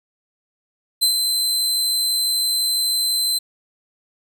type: tone with ADSR envelope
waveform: sawtooth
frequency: 4073 Hz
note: C8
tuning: 47 cents flat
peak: -10 dBFS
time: 1.01-3.39 s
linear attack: 21 ms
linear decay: 99 ms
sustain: -5 dB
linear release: 13 ms
effects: none